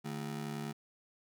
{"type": "ring-modulated tone", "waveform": "35% pulse", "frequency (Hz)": 185, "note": "F#3", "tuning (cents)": 0, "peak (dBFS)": -33, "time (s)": [0.04, 0.73], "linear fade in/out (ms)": 20, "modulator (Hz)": 35.5, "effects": []}